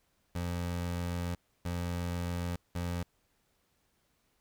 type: tone bursts at uneven times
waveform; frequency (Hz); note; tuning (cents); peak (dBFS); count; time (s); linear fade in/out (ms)
25% pulse; 87.31; F2; 0; -29; 3; 0.35-1.35 / 1.65-2.56 / 2.75-3.03; 5
effects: pink hiss -74 dBFS RMS until 4.4 s